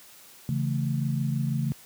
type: chord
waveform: sine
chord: A major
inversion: first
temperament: equal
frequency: 138.59 / 164.81 / 220 Hz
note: C#3 / E3 / A3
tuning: 0 / 0 / 0 cents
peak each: -26 / -31 / -31 dBFS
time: 0.49-1.72 s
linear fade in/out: 0 ms
effects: white hiss -51 dBFS RMS until 1.85 s + high-pass 60 Hz 12 dB/octave